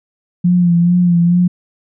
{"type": "tone with vibrato", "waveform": "sine", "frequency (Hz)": 174.61, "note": "F3", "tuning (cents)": 0, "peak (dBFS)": -8, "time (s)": [0.44, 1.48], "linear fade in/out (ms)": 10, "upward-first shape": "sine", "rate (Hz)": 2.3, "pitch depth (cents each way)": 40, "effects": []}